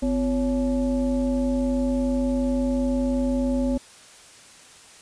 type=tone with frequency modulation; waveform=sine; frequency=254.4 Hz; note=C4; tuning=48 cents flat; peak=-20 dBFS; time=0.02-3.78 s; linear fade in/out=10 ms; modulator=303 Hz; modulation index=0.83; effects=white hiss -48 dBFS RMS until 5.01 s + resampled to 22050 Hz